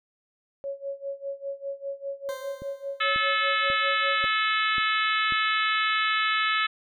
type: tone with tremolo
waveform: sine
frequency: 554.4 Hz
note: C#5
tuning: in tune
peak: -28 dBFS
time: 0.64-4.25 s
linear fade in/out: 0 ms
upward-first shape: sine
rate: 5 Hz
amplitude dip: 90%
type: tone with exponential decay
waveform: 20% pulse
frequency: 521 Hz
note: C5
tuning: 7 cents flat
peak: -29 dBFS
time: 2.29-3.31 s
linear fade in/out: 0 ms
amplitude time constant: 220 ms
type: click train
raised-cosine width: 3 ms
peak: -27 dBFS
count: 6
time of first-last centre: 2.62-5.323 s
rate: 1.85 Hz
type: harmonic tone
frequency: 433.1 Hz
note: A4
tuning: 27 cents flat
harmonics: 3 / 4 / 5 / 6 / 7 / 8 / 9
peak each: -26 / -28 / -30 / -32 / -33 / -34 / -35 dBFS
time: 3-6.67 s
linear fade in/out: 10 ms
effects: none